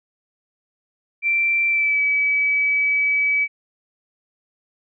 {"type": "tone with pitch glide", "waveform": "sine", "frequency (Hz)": [2349, 2287], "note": ["D7", "D7"], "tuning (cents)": [0, -47], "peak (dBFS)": -16, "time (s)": [1.22, 3.48], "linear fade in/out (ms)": 50, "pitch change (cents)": -47, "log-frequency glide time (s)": [1.68, 2.01], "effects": []}